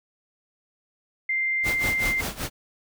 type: tone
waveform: sine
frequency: 2093 Hz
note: C7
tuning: in tune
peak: -22 dBFS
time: 1.29-2.21 s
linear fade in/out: 5 ms
type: noise with tremolo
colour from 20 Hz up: pink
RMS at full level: -28 dBFS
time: 1.63-2.5 s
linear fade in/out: 50 ms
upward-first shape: sine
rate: 5.2 Hz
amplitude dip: 85%
effects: none